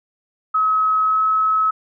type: tone with pitch glide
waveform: sine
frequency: 1280 to 1288.2 Hz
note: D#6 to E6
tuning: +49 to -40 cents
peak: -14 dBFS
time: 0.54-1.71 s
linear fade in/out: 10 ms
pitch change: +11 cents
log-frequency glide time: 1.04-1.2 s
effects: none